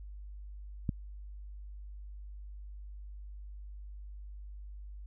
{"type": "click", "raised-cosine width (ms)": 5, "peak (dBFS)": -18, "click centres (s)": 0.892, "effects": ["added 50 Hz sine -43 dBFS peak until 5.06 s"]}